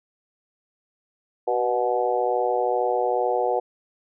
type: harmonic tone with a mistuned harmonic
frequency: 122.3 Hz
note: B2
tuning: 16 cents flat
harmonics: 3 / 4 / 5 / 6 / 7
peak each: -28 / -24 / -29 / -25 / -29 dBFS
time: 1.47-3.6 s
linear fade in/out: 10 ms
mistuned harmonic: 3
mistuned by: +42 cents
effects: none